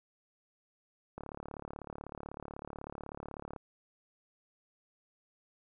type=click train; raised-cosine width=1 ms; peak=-28 dBFS; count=87; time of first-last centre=1.18-3.562 s; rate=36.1 Hz; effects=none